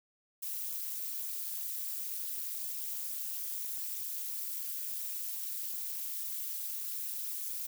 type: noise with amplitude modulation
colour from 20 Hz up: violet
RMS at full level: -34 dBFS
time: 0.42-7.67 s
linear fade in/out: 10 ms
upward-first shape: sine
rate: 222 Hz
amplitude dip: 100%
effects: none